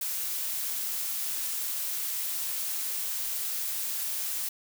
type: noise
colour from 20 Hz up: blue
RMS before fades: -32 dBFS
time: 0.01-4.49 s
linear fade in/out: 5 ms
effects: none